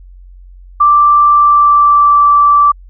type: tone with pitch glide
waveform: sine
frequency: 1174.7 to 1163.9 Hz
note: D6 to D6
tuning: 0 to -16 cents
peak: -4 dBFS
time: 0.8-2.72 s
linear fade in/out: 10 ms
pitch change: -16 cents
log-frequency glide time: 1.29-2.25 s
effects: added 45 Hz sine -33 dBFS peak until 2.89 s